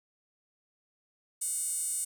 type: tone with high-pass filter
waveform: sawtooth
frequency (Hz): 729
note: F#5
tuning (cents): -26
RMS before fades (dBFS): -33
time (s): 1.41-2.05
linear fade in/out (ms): 10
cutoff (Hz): 8600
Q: 8.2
effects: none